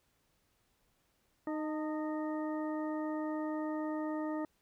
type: harmonic tone with a mistuned harmonic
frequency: 308.9 Hz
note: D#4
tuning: 12 cents flat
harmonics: 1 / 2 / 3 / 4 / 6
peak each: -35 / -41 / -45 / -47 / -51 dBFS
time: 1.47-4.45 s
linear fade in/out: 2 ms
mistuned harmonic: 3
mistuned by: -43 cents
effects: pink hiss -75 dBFS RMS until 4.61 s